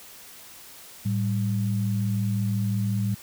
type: tone pair together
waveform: sine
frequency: 110 / 195.64 Hz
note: A2 / G3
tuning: 0 / -3 cents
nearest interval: minor seventh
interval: 997 cents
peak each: -24 / -27 dBFS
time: 1.05-3.15 s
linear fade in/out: 10 ms
effects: white hiss -46 dBFS RMS until 3.22 s